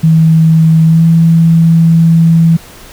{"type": "tone with pitch glide", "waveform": "sine", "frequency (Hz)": [160.9, 164.76], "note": ["E3", "E3"], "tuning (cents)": [-42, -1], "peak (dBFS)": -3, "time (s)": [0.03, 2.57], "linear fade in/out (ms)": 10, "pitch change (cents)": 41, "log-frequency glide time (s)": [0.86, 1.04], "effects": ["pink hiss -34 dBFS RMS until 2.92 s"]}